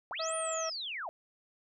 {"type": "linear two-way sweep", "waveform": "sine", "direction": "up then down", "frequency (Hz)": [587.3, 9380, 587.3], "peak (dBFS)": -36, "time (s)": [0.11, 1.09], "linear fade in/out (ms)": 0, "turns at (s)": 0.35}
{"type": "harmonic tone", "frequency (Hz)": 646, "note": "E5", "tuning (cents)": -35, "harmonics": [1, 2, 3, 4, 5], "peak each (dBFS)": [-35, -38, -48, -47, -49], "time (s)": [0.19, 0.7], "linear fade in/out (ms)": 10}
{"effects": []}